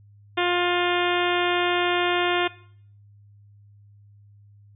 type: harmonic tone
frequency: 353.5 Hz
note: F4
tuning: 21 cents sharp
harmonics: 1 / 2 / 3 / 4 / 5 / 6 / 7 / 8 / 9 / 10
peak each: -24 / -27 / -29 / -30 / -31 / -32 / -32 / -33 / -34 / -34 dBFS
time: 0.37-2.48 s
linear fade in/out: 10 ms
effects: noise-tail reverb RT60 0.6 s tail -20 dB re dry + added 102 Hz sine -49 dBFS peak until 4.75 s